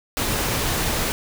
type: noise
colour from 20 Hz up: pink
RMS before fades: -23 dBFS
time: 0.17-1.12 s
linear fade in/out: 0 ms
effects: none